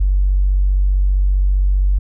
triangle tone with tanh clipping, 47.62 Hz, G1, 49 cents flat, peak -11 dBFS, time 0-1.99 s, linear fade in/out 10 ms, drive 4 dB, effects none

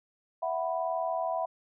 sine chord, E suspended second, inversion none, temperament equal, 659.3 / 740 / 987.8 Hz, E5 / F#5 / B5, 0 / 0 / 0 cents, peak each -31 / -33 / -35 dBFS, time 0.42-1.46 s, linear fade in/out 10 ms, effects none

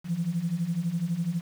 sine beating tone pair, 162.5 / 174.5 Hz, E3 / F3, -24 / -1 cents, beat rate 12 Hz, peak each -30 / -27 dBFS, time 0.04-1.42 s, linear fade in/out 50 ms, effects tanh soft clip ceiling -18 dBFS + 8-bit

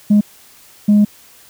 sine tone bursts at uneven times, 207.7 Hz, G#3, in tune, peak -5 dBFS, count 2, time 0.1-0.21 / 0.88-1.05 s, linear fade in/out 10 ms, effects tanh soft clip ceiling -5 dBFS + white hiss -45 dBFS RMS until 1.49 s

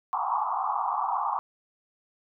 white band-pass noise, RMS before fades -28 dBFS, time 0.13-1.39 s, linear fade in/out 0 ms, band 740 to 1200 Hz, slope 96 dB/octave, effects none

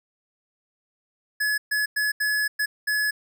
square tone bursts at uneven times, 1701 Hz, G#6, 41 cents sharp, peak -22 dBFS, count 6, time 1.4-1.58 / 1.71-1.86 / 1.96-2.12 / 2.2-2.48 / 2.59-2.66 / 2.87-3.11 s, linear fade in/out 10 ms, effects none

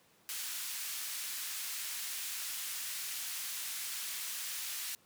white band-pass noise, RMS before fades -40 dBFS, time 0.29-4.95 s, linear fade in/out 0 ms, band 1600 to 16000 Hz, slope 12 dB/octave, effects pink hiss -66 dBFS RMS until 5.05 s + high-pass 150 Hz 12 dB/octave

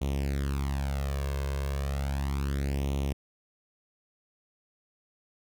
sawtooth tone with flanger, 69.3 Hz, C#2, in tune, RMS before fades -30 dBFS, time 0.01-3.13 s, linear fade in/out 10 ms, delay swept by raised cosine 0.31 to 1.91 ms, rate 0.34 Hz, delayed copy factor +0.8, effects none

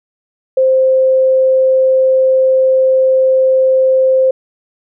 sine tone, 523.3 Hz, C5, in tune, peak -7 dBFS, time 0.57-4.31 s, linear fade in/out 5 ms, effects none

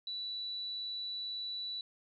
sine tone, 3951 Hz, B7, in tune, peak -37 dBFS, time 0.07-1.81 s, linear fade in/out 2 ms, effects none

